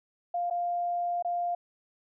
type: tone with dropouts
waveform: sine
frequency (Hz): 700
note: F5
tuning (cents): +4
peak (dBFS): -27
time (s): 0.34-1.55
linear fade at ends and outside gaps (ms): 5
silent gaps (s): 0.5-0.508 / 1.225-1.247
effects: none